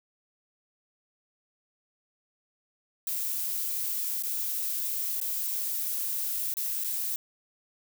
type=noise with dropouts; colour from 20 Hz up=violet; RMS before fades=-31 dBFS; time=3.07-7.16 s; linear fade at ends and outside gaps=2 ms; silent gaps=4.225-4.235 / 5.202-5.213 / 6.54-6.569 / 6.839-6.844 s; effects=none